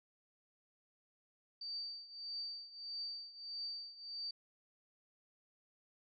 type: tone with tremolo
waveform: sine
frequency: 4624 Hz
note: D8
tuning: 28 cents flat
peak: -39 dBFS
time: 1.61-4.31 s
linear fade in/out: 5 ms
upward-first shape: triangle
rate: 1.6 Hz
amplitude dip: 85%
effects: none